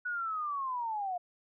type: linear sweep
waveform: sine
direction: down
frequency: 1480 to 698.5 Hz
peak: -32 dBFS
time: 0.05-1.18 s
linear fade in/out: 10 ms
effects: none